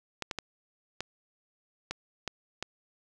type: clicks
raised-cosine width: 0.2 ms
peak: -16 dBFS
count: 7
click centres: 0.223 / 0.312 / 0.387 / 1.006 / 1.91 / 2.277 / 2.626 s
effects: none